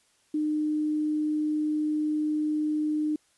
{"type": "tone with quantisation", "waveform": "sine", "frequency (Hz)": 304.2, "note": "D#4", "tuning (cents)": -39, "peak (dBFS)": -24, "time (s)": [0.34, 3.16], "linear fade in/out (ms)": 5, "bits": 9, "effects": ["white hiss -66 dBFS RMS until 3.37 s", "resampled to 24000 Hz"]}